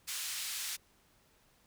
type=band-pass noise; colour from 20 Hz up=white; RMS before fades=-39 dBFS; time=0.07-0.77 s; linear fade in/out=20 ms; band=1800 to 10000 Hz; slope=12 dB/octave; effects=pink hiss -68 dBFS RMS until 1.66 s